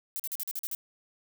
violet noise bursts, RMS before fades -34 dBFS, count 8, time 0.16-0.749 s, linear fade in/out 0 ms, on 36 ms, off 43 ms, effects none

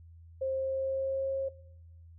sine tone with pitch glide, 530 to 539 Hz, C5 to C#5, +22 to -49 cents, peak -29 dBFS, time 0.41-1.49 s, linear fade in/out 10 ms, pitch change +29 cents, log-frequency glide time 0.51-1.3 s, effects noise-tail reverb RT60 0.9 s tail -23 dB re dry + added 83 Hz sine -50 dBFS peak until 2.18 s

